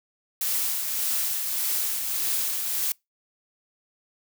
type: noise with tremolo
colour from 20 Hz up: blue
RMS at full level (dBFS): -25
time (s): 0.41-2.92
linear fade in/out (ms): 2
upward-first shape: triangle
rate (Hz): 1.7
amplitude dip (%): 40
effects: noise-tail reverb RT60 0.2 s tail -26 dB re dry